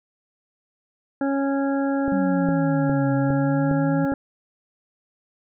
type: harmonic tone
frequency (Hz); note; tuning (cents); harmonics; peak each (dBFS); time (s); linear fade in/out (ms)
275.8; C#4; -9; 1 / 2 / 3 / 5 / 6; -21 / -27 / -31 / -35 / -37; 1.21-4.14; 2
type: click train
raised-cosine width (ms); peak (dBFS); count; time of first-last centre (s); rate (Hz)
2; -16; 6; 2.08-4.121; 2.45
type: exponential two-way sweep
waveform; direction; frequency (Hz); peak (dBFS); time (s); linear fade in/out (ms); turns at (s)
sine; down then up; 196 to 133.6 to 162.9; -22; 2.12-4.05; 0; 3.13
effects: none